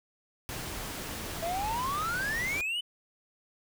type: noise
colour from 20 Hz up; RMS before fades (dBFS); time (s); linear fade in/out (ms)
pink; -38; 0.49-2.61; 0
type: exponential sweep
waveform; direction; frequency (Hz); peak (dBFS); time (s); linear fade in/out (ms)
triangle; up; 649 to 3037; -28; 1.42-2.81; 10
effects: none